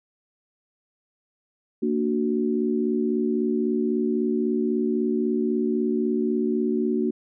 sine chord, Bb augmented, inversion none, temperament equal with one note detuned, 229.9 / 293.7 / 370 Hz, Bb3 / D4 / F#4, -24 / 0 / 0 cents, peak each -24 / -27 / -25 dBFS, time 1.82-7.11 s, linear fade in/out 10 ms, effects none

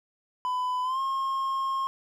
triangle tone with pitch glide, 1002 to 1073.9 Hz, B5 to C6, +25 to +45 cents, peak -24 dBFS, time 0.45-1.87 s, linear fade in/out 0 ms, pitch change +120 cents, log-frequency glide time 0.83-1 s, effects none

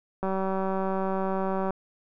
click train, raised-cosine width 1 ms, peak -16 dBFS, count 283, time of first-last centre 0.23-1.706 s, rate 191 Hz, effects none

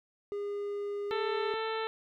triangle tone, 407.4 Hz, G#4, 33 cents flat, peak -31 dBFS, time 0.32-1.54 s, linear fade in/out 0 ms
harmonic tone, 443.8 Hz, A4, 15 cents sharp, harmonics 1 / 2 / 3 / 4 / 5 / 6 / 7 / 8 / 9, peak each -34 / -38 / -39 / -43 / -46 / -47 / -48 / -49 / -47 dBFS, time 1.11-1.87 s, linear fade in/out 0 ms
effects none

